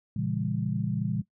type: chord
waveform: sine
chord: A# diminished seventh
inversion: none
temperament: just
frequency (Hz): 116.54 / 139.85 / 167.82 / 201.4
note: A#2 / C#3 / E3 / G3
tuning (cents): 0 / +16 / +31 / +47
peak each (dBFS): -32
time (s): 0.16-1.22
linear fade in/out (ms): 5
effects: noise-tail reverb RT60 0.1 s tail -17 dB re dry